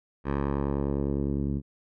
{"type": "tone with low-pass filter sweep", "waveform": "10% pulse", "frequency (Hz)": 70, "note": "C#2", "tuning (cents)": 18, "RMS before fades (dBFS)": -28, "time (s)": [0.24, 1.62], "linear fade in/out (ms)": 50, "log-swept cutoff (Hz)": [1600, 220], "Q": 1.1, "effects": []}